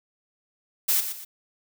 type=noise with echo; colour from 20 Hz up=blue; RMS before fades=-22 dBFS; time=0.88-1.01 s; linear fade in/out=10 ms; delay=120 ms; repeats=2; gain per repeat=-9 dB; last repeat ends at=1.25 s; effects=none